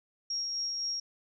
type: tone with tremolo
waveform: sine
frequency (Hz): 5588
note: F8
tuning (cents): 0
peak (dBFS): -30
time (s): 0.3-1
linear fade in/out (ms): 5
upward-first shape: sine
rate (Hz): 3.9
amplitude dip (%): 25
effects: none